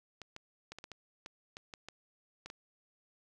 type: clicks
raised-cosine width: 0.2 ms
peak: -28 dBFS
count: 12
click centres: 0.217 / 0.364 / 0.72 / 0.786 / 0.841 / 0.917 / 1.261 / 1.569 / 1.738 / 1.886 / 2.46 / 2.501 s
effects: none